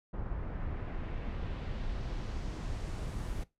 brown noise with low-pass filter sweep, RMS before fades -37 dBFS, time 0.13-3.44 s, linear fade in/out 10 ms, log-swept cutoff 1300 to 12000 Hz, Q 1.1, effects noise-tail reverb RT60 0.2 s tail -19 dB re dry

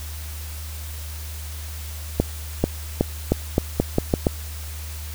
accelerating click train, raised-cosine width 2 ms, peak -3 dBFS, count 9, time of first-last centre 2.2-4.268 s, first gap 440 ms, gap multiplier 0.84, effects added 76 Hz sine -31 dBFS peak until 5.14 s + white hiss -39 dBFS RMS until 5.14 s

